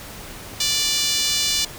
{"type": "tone with high-pass filter", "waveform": "5% pulse", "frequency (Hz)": 587.3, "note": "D5", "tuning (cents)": 0, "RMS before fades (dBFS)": -21, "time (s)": [0.6, 1.65], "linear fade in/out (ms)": 5, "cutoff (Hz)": 3400, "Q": 1.3, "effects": ["pink hiss -37 dBFS RMS until 1.78 s"]}